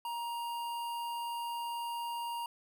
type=tone with notch filter; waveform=square; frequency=941 Hz; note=A#5; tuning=16 cents sharp; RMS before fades=-38 dBFS; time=0.05-2.46 s; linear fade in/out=2 ms; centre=6200 Hz; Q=1.4; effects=none